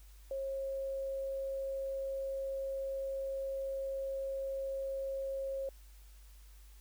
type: tone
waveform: sine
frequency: 541 Hz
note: C#5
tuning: 42 cents flat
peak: -35 dBFS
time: 0.31-5.69 s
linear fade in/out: 2 ms
effects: added 50 Hz sine -53 dBFS peak until 6.8 s + white hiss -65 dBFS RMS until 6.8 s